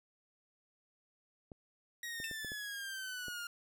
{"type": "clicks", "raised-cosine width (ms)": 2, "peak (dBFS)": -35, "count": 6, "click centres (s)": [1.518, 2.201, 2.313, 2.447, 2.519, 3.283]}
{"type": "exponential sweep", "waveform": "sawtooth", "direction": "down", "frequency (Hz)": [1900, 1400], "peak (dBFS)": -37, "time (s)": [2.03, 3.47], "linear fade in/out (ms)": 2}
{"type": "tone with exponential decay", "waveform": "sawtooth", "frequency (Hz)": 2637, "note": "E7", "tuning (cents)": 0, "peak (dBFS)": -34, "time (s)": [2.24, 2.36], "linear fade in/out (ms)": 1, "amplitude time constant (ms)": 26}
{"effects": []}